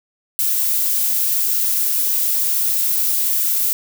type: noise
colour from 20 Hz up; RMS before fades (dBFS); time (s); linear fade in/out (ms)
violet; -18; 0.39-3.73; 0
effects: none